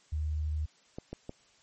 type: tone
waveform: sine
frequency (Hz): 76.5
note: D#2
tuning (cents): -29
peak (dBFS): -29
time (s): 0.12-0.66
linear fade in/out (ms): 10
type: clicks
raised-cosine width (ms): 2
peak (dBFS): -25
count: 3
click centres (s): 0.985 / 1.13 / 1.294
effects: white hiss -64 dBFS RMS until 1.62 s + MP3 32 kbps